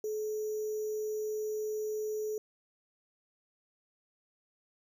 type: tone with sample-and-hold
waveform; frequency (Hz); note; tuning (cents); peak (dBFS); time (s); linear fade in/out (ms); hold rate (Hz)
sine; 428.5; A4; -46; -32; 0.04-2.38; 2; 6300
effects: none